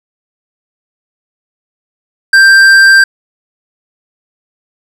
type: tone with tanh clipping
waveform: sine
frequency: 1577 Hz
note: G6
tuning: 10 cents sharp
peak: -3 dBFS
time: 2.33-3.04 s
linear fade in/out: 5 ms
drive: 11 dB
effects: none